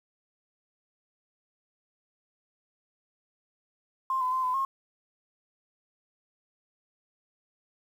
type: tone with pitch steps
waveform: sine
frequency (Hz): 1053 / 1014 / 1038 / 1012 / 1077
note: C6 / B5 / C6 / B5 / C6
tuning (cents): +11 / +45 / -14 / +42 / +50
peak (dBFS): -25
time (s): 4.1-4.65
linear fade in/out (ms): 2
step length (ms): 110
effects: 9-bit